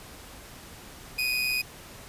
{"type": "tone with amplitude modulation", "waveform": "30% pulse", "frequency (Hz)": 2489, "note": "D#7", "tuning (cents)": 0, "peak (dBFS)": -21, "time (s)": [1.18, 1.62], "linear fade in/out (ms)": 10, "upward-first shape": "sine", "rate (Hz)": 129, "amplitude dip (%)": 40, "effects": ["pink hiss -46 dBFS RMS until 2.08 s", "resampled to 32000 Hz"]}